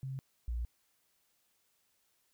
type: tone pair in turn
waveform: sine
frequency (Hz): 133.4 / 58.94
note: C3 / A#1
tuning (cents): +34 / +20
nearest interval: octave + major second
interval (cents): 1414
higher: first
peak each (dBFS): -37 / -33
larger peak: second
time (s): 0.03-0.19 / 0.48-0.65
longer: second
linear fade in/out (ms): 0
effects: white hiss -75 dBFS RMS until 2.33 s